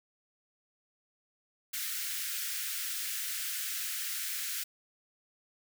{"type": "high-pass noise", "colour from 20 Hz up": "white", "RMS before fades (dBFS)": -36, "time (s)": [1.73, 4.64], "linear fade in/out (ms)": 10, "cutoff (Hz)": 1400, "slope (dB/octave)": 48, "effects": []}